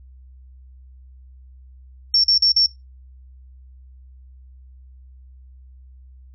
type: tone bursts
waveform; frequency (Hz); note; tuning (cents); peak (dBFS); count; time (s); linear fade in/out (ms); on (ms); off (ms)
sine; 5450; F8; -43; -12; 4; 2.14-2.661; 2; 98; 43
effects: noise-tail reverb RT60 0.2 s tail -20 dB re dry + added 64 Hz sine -42 dBFS peak until 6.34 s